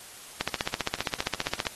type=two click trains; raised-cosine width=0.2 ms; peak=-9 / -21 dBFS; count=20 / 4; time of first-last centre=0.41-1.668 / 0.75-1.463 s; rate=15.1 / 4.21 Hz; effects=white hiss -46 dBFS RMS until 1.75 s + AAC 32 kbps